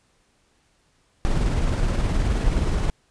brown noise with tremolo, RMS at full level -20 dBFS, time 1.25-2.9 s, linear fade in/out 0 ms, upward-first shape square, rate 19 Hz, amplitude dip 25%, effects pink hiss -64 dBFS RMS until 3.1 s + resampled to 22050 Hz

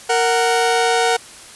sawtooth tone pair together, 463.7 / 742 Hz, A#4 / F#5, -9 / +5 cents, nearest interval minor sixth, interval 814 cents, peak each -13 dBFS, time 0.09-1.17 s, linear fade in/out 10 ms, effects white hiss -39 dBFS RMS until 1.55 s + resampled to 24000 Hz

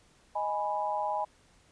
sine chord, G# minor, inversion second, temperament equal, 622.3 / 830.6 / 987.8 Hz, D#5 / G#5 / B5, 0 / 0 / 0 cents, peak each -35 / -31 / -34 dBFS, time 0.35-1.25 s, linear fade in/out 10 ms, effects pink hiss -63 dBFS RMS until 1.71 s + resampled to 22050 Hz

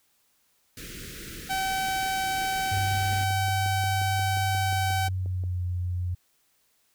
pink band-stop noise, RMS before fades -40 dBFS, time 0.77-3.24 s, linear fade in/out 2 ms, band 480 to 1400 Hz, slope 48 dB/octave
sawtooth tone, 766 Hz, G5, 40 cents flat, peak -22 dBFS, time 1.49-5.09 s, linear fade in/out 20 ms
click train, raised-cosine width 2 ms, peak -31 dBFS, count 23, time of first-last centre 1.53-5.438 s, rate 5.63 Hz
sine tone with pitch glide, 98 to 89.35 Hz, G2 to F2, 0 to +40 cents, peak -26 dBFS, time 2.71-6.15 s, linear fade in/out 10 ms, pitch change -160 cents, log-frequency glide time 4.5-5.66 s
effects white hiss -68 dBFS RMS until 6.94 s

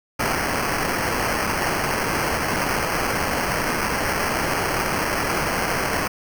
violet noise with sample-and-hold, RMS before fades -23 dBFS, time 0.19-6.08 s, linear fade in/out 10 ms, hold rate 3675 Hz, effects none

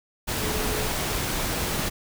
sine tone in noise, 428.9 Hz, A4, 44 cents flat, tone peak -32 dBFS, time 0.4-0.89 s, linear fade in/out 20 ms, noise pink, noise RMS -27 dBFS, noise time 0.27-1.9 s, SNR -8 dB, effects none

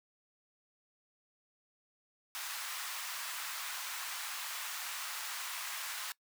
pink high-pass noise, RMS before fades -41 dBFS, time 2.35-6.12 s, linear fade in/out 0 ms, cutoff 1000 Hz, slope 24 dB/octave, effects noise-tail reverb RT60 0.1 s tail -22 dB re dry

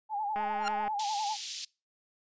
sine tone with vibrato, 837 Hz, G#5, 13 cents sharp, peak -30 dBFS, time 0.09-1.37 s, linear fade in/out 50 ms, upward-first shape sine, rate 10 Hz, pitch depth 82 cents each way
click train, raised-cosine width 0.5 ms, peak -25 dBFS, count 110, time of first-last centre 0.36-0.879 s, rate 210 Hz
sawtooth tone with exponential growth, 1396.9 Hz, F6, in tune, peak -23 dBFS, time 0.6-0.68 s, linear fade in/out 0 ms, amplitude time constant 17 ms
pink band-pass noise, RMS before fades -40 dBFS, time 0.99-1.65 s, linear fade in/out 5 ms, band 3300 to 6600 Hz, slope 24 dB/octave
effects noise-tail reverb RT60 0.3 s tail -25 dB re dry + resampled to 16000 Hz

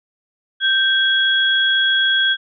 sine tone pair together, 1568 / 3322 Hz, G6 / G#7, 0 / 0 cents, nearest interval octave + minor second, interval 1300 cents, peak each -16 dBFS, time 0.6-2.37 s, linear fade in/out 50 ms, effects none

